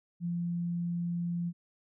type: tone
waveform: sine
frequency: 172.5 Hz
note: F3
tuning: 21 cents flat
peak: -30 dBFS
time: 0.2-1.53 s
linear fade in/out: 50 ms
effects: none